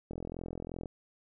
click train, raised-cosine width 2 ms, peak -26 dBFS, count 33, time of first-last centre 0.11-0.858 s, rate 42.8 Hz, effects none

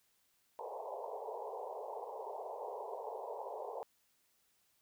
pink band-pass noise, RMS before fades -44 dBFS, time 0.59-3.83 s, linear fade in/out 0 ms, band 410 to 1000 Hz, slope 96 dB/octave, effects white hiss -75 dBFS RMS until 4.81 s

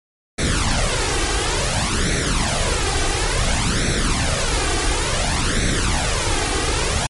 pink noise with flanger, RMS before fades -19 dBFS, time 0.38-7.07 s, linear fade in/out 10 ms, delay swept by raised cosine 0.5 to 2.6 ms, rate 0.57 Hz, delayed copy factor +0.7, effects low-pass 12000 Hz 12 dB/octave + MP3 48 kbps

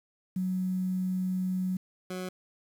sine / 20% pulse tone pair in turn, 185 / 183.83 Hz, F#3 / F#3, 0 / -11 cents, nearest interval unison, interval 11 cents, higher first, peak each -27 / -29 dBFS, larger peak first, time 0.36-1.77 / 2.1-2.29 s, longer first, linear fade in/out 5 ms, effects 9-bit

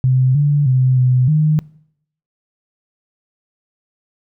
sine tone with pitch steps, 129.3 / 145.3 / 129.1 / 126.8 / 153.7 Hz, C3 / D3 / C3 / B2 / D#3, -20 / -18 / -23 / +46 / -21 cents, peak -10 dBFS, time 0.04-1.59 s, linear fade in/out 0 ms, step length 310 ms, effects noise-tail reverb RT60 0.7 s tail -23 dB re dry

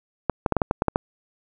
clicks, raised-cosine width 1 ms, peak -5 dBFS, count 9, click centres 0.297 / 0.462 / 0.523 / 0.567 / 0.618 / 0.711 / 0.821 / 0.883 / 0.959 s, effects none

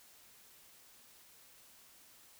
silence, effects white hiss -61 dBFS RMS until 2.39 s

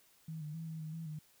sine tone with pitch steps, 159.8 / 151.1 / 163 / 160.2 / 156.2 / 163.6 / 153.4 Hz, D#3 / D3 / E3 / E3 / D#3 / E3 / D#3, +47 / +50 / -19 / -49 / +7 / -13 / -24 cents, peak -40 dBFS, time 0.28-1.19 s, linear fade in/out 5 ms, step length 130 ms, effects white hiss -67 dBFS RMS until 1.4 s

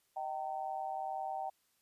sine tone with amplitude modulation, 771 Hz, G5, 29 cents flat, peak -32 dBFS, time 0.16-1.5 s, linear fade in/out 10 ms, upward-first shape sine, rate 142 Hz, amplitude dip 90%, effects white hiss -75 dBFS RMS until 1.81 s + resampled to 32000 Hz

